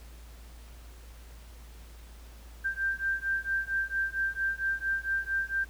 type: beating tone pair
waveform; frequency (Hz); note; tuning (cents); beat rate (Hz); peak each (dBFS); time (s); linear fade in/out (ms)
sine; 1574 / 1578.4; G6 / G6; +7 / +11; 4.4; -31; 2.64-5.65; 20
effects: added 57 Hz sine -46 dBFS peak until 5.69 s + pink hiss -56 dBFS RMS until 5.69 s